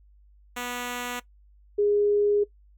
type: tone pair in turn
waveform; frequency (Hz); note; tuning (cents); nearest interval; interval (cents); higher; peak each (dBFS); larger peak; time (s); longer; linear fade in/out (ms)
5% pulse / sine; 244.9 / 411.9; B3 / G#4; -14 / -14; major sixth; 900; second; -19; neither; 0.56-1.2 / 1.78-2.44; second; 10
effects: noise-tail reverb RT60 0.1 s tail -18 dB re dry + added 50 Hz sine -53 dBFS peak until 2.77 s